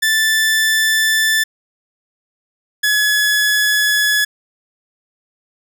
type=tone pair in turn; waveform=sawtooth; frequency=1760 / 1698.6 Hz; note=A6 / G#6; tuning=0 / +39 cents; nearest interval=minor second; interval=61 cents; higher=first; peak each=-9 dBFS; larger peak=neither; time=0.02-1.44 / 2.83-4.25 s; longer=neither; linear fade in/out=10 ms; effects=none